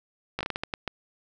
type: slowing click train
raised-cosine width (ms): 0.3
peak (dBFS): -13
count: 9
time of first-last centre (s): 0.39-0.877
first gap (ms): 17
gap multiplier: 1.35
effects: none